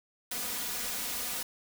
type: noise with comb filter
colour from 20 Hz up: white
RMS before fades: -35 dBFS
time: 0.31-1.43 s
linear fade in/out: 5 ms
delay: 4.1 ms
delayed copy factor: +0.75
effects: none